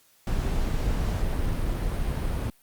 brown noise, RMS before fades -26 dBFS, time 0.27-2.5 s, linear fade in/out 2 ms, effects white hiss -61 dBFS RMS until 2.62 s + Opus 48 kbps

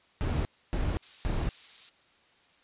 brown noise bursts, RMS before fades -29 dBFS, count 3, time 0.21-1.49 s, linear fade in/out 0 ms, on 240 ms, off 280 ms
violet noise, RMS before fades -37 dBFS, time 1.02-1.9 s, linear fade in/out 10 ms
effects white hiss -63 dBFS RMS until 2.63 s + resampled to 8000 Hz

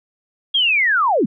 sine linear sweep, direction down, 3322 to 164.81 Hz, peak -13 dBFS, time 0.54-1.26 s, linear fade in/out 10 ms, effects none

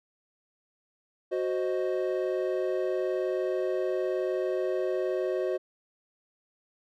triangle chord, C diminished, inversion second, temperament equal, 370 / 523.3 / 622.3 Hz, Gb4 / C5 / Eb5, 0 / 0 / 0 cents, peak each -27 / -30 / -31 dBFS, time 1.31-5.58 s, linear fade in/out 20 ms, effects none

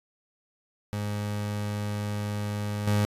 30% pulse tone with level steps, 103.83 Hz, G#2, in tune, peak -26 / -19 dBFS, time 0.93-3.05 s, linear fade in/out 0 ms, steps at 2.87 s, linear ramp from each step 2 ms, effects resampled to 32000 Hz

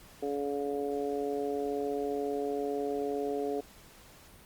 harmonic tone, 142.1 Hz, C#3, 43 cents sharp, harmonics 2 / 3 / 4 / 5, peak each -37 / -32 / -40 / -39 dBFS, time 0.22-3.61 s, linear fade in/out 10 ms, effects pink hiss -55 dBFS RMS until 4.45 s + Opus 48 kbps

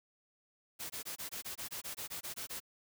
white noise bursts, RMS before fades -42 dBFS, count 14, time 0.79-2.603 s, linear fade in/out 20 ms, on 110 ms, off 21 ms, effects none

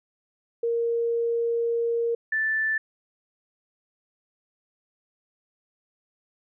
sine tone pair in turn, 466.2 / 1760.1 Hz, A#4 / A6, 0 / 0 cents, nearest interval octave + major seventh, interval 2300 cents, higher second, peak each -22 / -22 dBFS, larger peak neither, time 0.63-2.15 / 2.32-2.78 s, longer first, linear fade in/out 5 ms, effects none

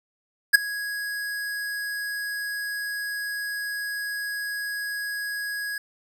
square tone with ADSR envelope, 1661.2 Hz, G#6, in tune, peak -8 dBFS, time 0.53-5.78 s, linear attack 20 ms, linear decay 10 ms, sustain -21 dB, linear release 3 ms, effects none

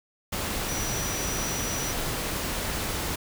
sine tone in noise, 5860 Hz, F#8, 18 cents flat, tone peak -33 dBFS, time 0.68-1.92 s, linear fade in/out 10 ms, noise pink, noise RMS -30 dBFS, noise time 0.32-3.16 s, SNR -6 dB, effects none

